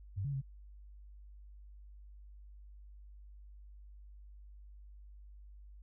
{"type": "tone with pitch steps", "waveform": "sine", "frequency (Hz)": [97.1, 140.8, 135.2], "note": ["G2", "C#3", "C#3"], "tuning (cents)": [-16, 27, -43], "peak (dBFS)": -34, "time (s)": [0.16, 0.418], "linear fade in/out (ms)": 20, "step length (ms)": 86, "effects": ["added 50 Hz sine -51 dBFS peak until 5.82 s"]}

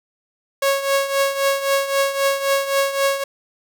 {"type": "tone with tremolo", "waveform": "sawtooth", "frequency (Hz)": 551, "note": "C#5", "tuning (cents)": -11, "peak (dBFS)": -10, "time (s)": [0.62, 3.24], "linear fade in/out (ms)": 5, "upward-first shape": "triangle", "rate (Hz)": 3.8, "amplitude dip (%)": 75, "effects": []}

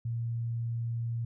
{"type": "tone", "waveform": "sine", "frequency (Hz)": 116.54, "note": "A#2", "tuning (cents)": 0, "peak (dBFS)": -30, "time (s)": [0.05, 1.25], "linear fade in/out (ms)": 5, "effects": []}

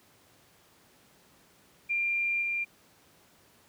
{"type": "tone with level steps", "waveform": "sine", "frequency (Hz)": 2387, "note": "D7", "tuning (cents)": 28, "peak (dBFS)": [-26, -28], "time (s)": [1.89, 2.65], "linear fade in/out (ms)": 20, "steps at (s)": 2.41, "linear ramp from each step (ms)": 20, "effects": ["pink hiss -61 dBFS RMS until 3.68 s", "high-pass 100 Hz 12 dB/octave"]}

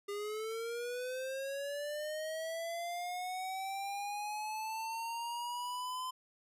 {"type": "linear sweep", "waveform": "square", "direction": "up", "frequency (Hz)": [402.2, 1027], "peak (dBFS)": -38, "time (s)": [0.08, 6.11], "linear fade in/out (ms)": 10, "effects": ["resampled to 32000 Hz"]}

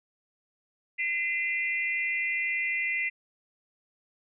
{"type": "tone cluster", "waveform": "sine", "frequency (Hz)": [2047, 2405, 2703], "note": ["C7", "D7", "E7"], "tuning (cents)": [-38, 41, 43], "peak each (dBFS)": [-28, -33, -35], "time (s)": [0.98, 3.1], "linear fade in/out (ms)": 20, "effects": []}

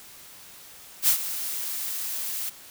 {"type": "noise with ADSR envelope", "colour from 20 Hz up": "blue", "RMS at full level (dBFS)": -18, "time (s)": [1.02, 2.5], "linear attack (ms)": 60, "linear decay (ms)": 92, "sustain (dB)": -13, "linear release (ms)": 11, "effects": ["white hiss -47 dBFS RMS until 2.7 s"]}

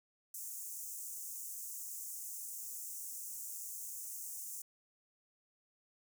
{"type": "high-pass noise", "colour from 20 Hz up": "pink", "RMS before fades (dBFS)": -45, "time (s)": [0.34, 4.62], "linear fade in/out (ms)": 5, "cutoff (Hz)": 6400, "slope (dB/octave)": 48, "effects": []}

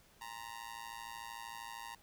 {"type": "tone with amplitude modulation", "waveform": "sawtooth", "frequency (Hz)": 932.3, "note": "A#5", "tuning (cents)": 0, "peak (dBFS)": -37, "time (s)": [0.21, 1.95], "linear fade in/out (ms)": 5, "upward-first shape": "sine", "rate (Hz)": 113, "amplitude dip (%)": 100, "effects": ["pink hiss -65 dBFS RMS until 2.02 s"]}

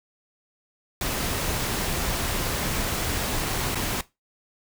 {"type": "noise with dropouts", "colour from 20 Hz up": "pink", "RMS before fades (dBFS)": -27, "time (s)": [1.01, 4.01], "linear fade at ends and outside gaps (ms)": 2, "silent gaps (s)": [3.747, 3.755], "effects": ["noise-tail reverb RT60 0.2 s tail -17 dB re dry"]}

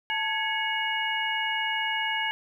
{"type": "tone cluster", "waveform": "sine", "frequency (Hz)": [883, 1672, 2207, 2878], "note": ["A5", "G#6", "C#7", "F#7"], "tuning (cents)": [6, 11, -8, -49], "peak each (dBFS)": -31, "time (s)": [0.1, 2.31], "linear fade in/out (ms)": 0, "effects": ["10-bit"]}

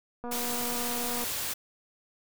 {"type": "click train", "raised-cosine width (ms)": 1, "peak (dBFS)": -25, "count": 242, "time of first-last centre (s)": [0.24, 1.24], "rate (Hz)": 241}
{"type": "noise", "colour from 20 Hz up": "white", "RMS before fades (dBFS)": -33, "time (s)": [0.31, 1.54], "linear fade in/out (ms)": 10}
{"effects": []}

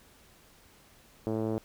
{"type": "tone with low-pass filter", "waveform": "5% pulse", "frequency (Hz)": 110.3, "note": "A2", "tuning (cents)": 5, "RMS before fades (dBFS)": -31, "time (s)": [1.27, 1.58], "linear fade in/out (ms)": 0, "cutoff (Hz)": 410, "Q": 1.3, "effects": ["pink hiss -59 dBFS RMS until 1.64 s"]}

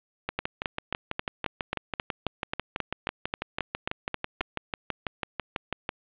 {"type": "two click trains", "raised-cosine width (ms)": 0.3, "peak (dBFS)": [-12, -11], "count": [35, 16], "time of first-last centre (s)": [[0.29, 5.891], [0.39, 4.411]], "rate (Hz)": [6.07, 3.73], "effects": ["resampled to 8000 Hz", "7-bit"]}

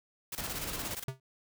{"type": "noise with tremolo", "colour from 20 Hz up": "white", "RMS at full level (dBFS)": -38, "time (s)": [0.32, 1.04], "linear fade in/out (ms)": 5, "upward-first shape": "square", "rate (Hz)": 17, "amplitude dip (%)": 80}
{"type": "noise", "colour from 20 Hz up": "pink", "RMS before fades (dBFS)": -40, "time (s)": [0.38, 0.95], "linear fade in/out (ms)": 2}
{"type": "tone with exponential decay", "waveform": "square", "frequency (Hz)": 131.9, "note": "C3", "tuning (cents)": 14, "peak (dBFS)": -31, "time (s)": [1.08, 1.2], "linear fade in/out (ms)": 2, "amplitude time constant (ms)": 25}
{"effects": []}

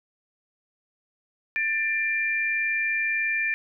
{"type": "tone pair together", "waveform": "sine", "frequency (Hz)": [1779.2, 2375], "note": ["A6", "D7"], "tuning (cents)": [19, 19], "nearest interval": "perfect fourth", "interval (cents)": 500, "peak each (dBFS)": [-26, -25], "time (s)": [1.56, 3.54], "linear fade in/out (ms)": 0, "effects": []}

